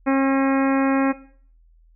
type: harmonic tone with a mistuned harmonic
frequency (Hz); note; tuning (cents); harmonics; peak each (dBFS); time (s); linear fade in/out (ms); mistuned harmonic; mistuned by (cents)
270.3; C#4; -44; 1 / 2 / 3 / 4 / 5 / 6 / 7 / 8 / 9; -17 / -23 / -27 / -29 / -31 / -33 / -34 / -35 / -36; 0.06-1.13; 20; 9; +29
effects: noise-tail reverb RT60 0.5 s tail -17 dB re dry + added 41 Hz sine -51 dBFS peak until 1.95 s